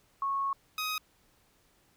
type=tone pair in turn; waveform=sine / 15% pulse; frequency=1100 / 1256.6 Hz; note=C#6 / D#6; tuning=-14 / +17 cents; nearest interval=major second; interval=231 cents; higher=second; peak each=-28 / -25 dBFS; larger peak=second; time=0.22-0.53 / 0.78-0.98 s; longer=first; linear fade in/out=2 ms; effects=pink hiss -67 dBFS RMS until 1.96 s